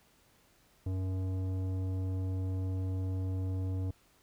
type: tone with tanh clipping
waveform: sine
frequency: 93.8 Hz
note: F#2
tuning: 24 cents sharp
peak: -33 dBFS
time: 0.86-3.91 s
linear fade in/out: 5 ms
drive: 13 dB
effects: pink hiss -66 dBFS RMS until 4.22 s